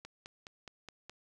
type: click train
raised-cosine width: 0.2 ms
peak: -29 dBFS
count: 6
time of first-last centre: 0.05-1.096 s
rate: 4.78 Hz
effects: none